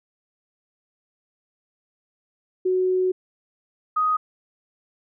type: tone pair in turn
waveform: sine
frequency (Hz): 370 / 1249.9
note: F#4 / D#6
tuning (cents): 0 / +7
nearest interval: octave + major sixth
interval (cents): 2107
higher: second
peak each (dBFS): -18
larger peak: neither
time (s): 2.65-3.12 / 3.96-4.17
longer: first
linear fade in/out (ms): 10
effects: none